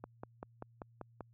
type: click train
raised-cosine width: 1 ms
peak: -29 dBFS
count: 7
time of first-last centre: 0.04-1.207 s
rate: 5.14 Hz
effects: added 116 Hz sine -61 dBFS peak until 1.33 s + high-pass 60 Hz 12 dB/octave